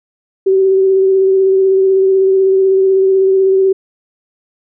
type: tone with vibrato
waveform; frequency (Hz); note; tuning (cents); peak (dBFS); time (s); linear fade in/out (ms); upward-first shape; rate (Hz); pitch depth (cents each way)
sine; 383.2; G4; -39; -7; 0.46-3.73; 10; sine; 16; 18
effects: none